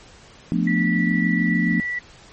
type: chord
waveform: sine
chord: B half-diminished seventh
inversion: second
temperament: equal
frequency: 174.61 / 220 / 246.9 / 293.7 Hz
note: F3 / A3 / B3 / D4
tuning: 0 / 0 / 0 / 0 cents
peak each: -21 / -23 / -24 / -26 dBFS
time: 0.52-1.8 s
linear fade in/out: 0 ms
type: tone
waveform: sine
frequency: 1956 Hz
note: B6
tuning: 17 cents flat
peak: -23 dBFS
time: 0.67-1.99 s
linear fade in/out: 5 ms
effects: pink hiss -47 dBFS RMS until 2.32 s + MP3 32 kbps